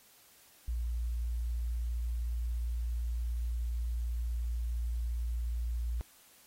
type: tone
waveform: sine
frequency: 58.6 Hz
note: A#1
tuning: 10 cents sharp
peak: -31 dBFS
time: 0.68-6.01 s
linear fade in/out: 0 ms
effects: white hiss -61 dBFS RMS until 6.46 s + AAC 48 kbps